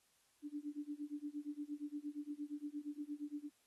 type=tone with tremolo; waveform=sine; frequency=293.7 Hz; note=D4; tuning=in tune; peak=-39 dBFS; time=0.42-3.5 s; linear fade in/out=50 ms; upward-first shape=sine; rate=8.6 Hz; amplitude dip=95%; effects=white hiss -75 dBFS RMS until 3.66 s + AAC 32 kbps